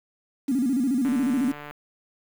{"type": "tone with vibrato", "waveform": "sine", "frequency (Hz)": 258, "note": "C4", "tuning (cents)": -24, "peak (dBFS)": -20, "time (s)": [0.48, 1.52], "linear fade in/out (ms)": 10, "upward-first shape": "square", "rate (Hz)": 14, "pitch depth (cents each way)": 130}
{"type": "click train", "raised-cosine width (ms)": 0.3, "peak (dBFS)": -20, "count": 98, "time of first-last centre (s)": [1.05, 1.71], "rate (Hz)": 147}
{"effects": ["low-pass 2000 Hz 12 dB/octave", "7-bit"]}